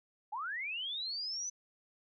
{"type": "linear sweep", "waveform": "sine", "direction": "up", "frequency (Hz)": [784, 6100], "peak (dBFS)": -36, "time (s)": [0.32, 1.5], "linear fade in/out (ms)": 10, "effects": []}